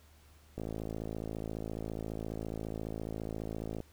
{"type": "click train", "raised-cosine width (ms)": 2, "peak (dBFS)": -25, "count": 177, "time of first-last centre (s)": [0.58, 3.803], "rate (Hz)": 54.6, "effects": ["added 75 Hz sine -59 dBFS peak until 3.92 s", "pink hiss -64 dBFS RMS until 3.92 s"]}